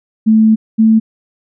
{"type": "tone pair in turn", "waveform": "sine", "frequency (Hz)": [219.4, 221.4], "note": ["A3", "A3"], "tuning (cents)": [-5, 11], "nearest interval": "unison", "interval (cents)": 16, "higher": "second", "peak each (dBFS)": [-5, -5], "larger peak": "neither", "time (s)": [[0.26, 0.56], [0.78, 1]], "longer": "first", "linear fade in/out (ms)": 20, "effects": []}